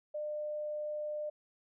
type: tone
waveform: sine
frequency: 601 Hz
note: D5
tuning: 40 cents sharp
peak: -35 dBFS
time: 0.14-1.3 s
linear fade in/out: 10 ms
effects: none